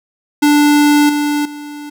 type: tone with level steps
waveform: square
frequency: 293.7 Hz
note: D4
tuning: in tune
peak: -8 / -14 / -27 dBFS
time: 0.42-1.9 s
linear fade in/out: 10 ms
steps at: 1.09 / 1.45 s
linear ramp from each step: 5 ms
effects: none